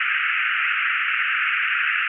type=band-pass noise; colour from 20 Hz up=pink; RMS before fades=-22 dBFS; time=0-2.08 s; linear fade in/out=5 ms; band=1300 to 2800 Hz; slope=96 dB/octave; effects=none